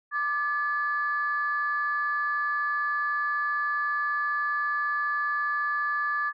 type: tone pair together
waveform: sine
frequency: 1181.3 / 1716 Hz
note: D6 / A6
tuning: +10 / -44 cents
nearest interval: tritone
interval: 646 cents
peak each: -27 dBFS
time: 0.11-6.33 s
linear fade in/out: 50 ms
effects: tanh soft clip ceiling -17 dBFS